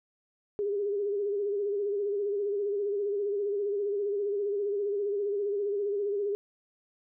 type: tone with vibrato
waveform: sine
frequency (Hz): 406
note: G#4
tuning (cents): -39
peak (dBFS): -27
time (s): 0.59-6.35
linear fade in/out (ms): 0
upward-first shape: sine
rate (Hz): 15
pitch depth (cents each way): 52
effects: none